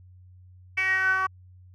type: tone with band-pass filter sweep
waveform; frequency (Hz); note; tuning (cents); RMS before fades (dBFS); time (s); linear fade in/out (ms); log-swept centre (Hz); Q
10% pulse; 378.6; F#4; +40; -24; 0.77-1.27; 10; 2300 to 1200; 7.9
effects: added 91 Hz sine -48 dBFS peak until 1.74 s